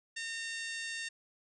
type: harmonic tone with a mistuned harmonic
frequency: 913 Hz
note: A#5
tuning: 36 cents flat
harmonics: 2 / 3 / 4 / 5 / 6 / 7 / 8 / 9 / 10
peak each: -40 / -44 / -46 / -48 / -50 / -51 / -52 / -53 / -54 dBFS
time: 0.16-1.09 s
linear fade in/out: 10 ms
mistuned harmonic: 10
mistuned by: -22 cents
effects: none